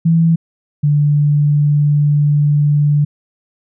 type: tone pair in turn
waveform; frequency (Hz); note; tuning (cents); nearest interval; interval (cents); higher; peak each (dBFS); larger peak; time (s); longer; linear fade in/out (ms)
sine; 164.81 / 146.83; E3 / D3; 0 / 0; major second; 200; first; -8 / -9; first; 0.05-0.36 / 0.83-3.05; second; 10
effects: none